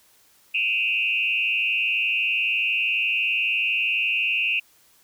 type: tone with frequency modulation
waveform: sine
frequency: 2637 Hz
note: E7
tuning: in tune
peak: -20 dBFS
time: 0.54-4.6 s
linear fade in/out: 10 ms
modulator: 112 Hz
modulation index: 1.7
effects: white hiss -58 dBFS RMS until 5.03 s